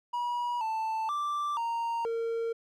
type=tone with pitch steps; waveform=triangle; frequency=965 / 884 / 1174 / 928 / 458.9 Hz; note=B5 / A5 / D6 / A#5 / A#4; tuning=-40 / +8 / -1 / -8 / -27 cents; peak=-27 dBFS; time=0.13-2.53 s; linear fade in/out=10 ms; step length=480 ms; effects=none